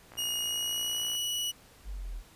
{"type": "click train", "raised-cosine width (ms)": 0.5, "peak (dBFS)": -33, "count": 62, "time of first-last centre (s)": [0.12, 1.15], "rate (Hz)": 59.2}
{"type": "tone with pitch glide", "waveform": "sawtooth", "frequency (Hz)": [2872, 2934], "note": ["F7", "F#7"], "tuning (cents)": [48, -15], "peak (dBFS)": -27, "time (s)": [0.17, 1.52], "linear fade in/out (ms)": 20, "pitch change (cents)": 37, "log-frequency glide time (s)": [0.36, 1.1]}
{"type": "exponential sweep", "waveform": "sine", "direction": "down", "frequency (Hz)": [51.1, 38.89], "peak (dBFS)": -35, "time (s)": [1.84, 2.23], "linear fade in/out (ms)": 50}
{"effects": ["pink hiss -57 dBFS RMS until 2.35 s", "resampled to 32000 Hz"]}